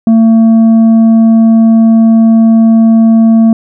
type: tone with tanh clipping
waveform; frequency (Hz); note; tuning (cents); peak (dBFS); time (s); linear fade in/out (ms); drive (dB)
sine; 225; A3; +39; -3; 0.07-3.53; 2; 5
effects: none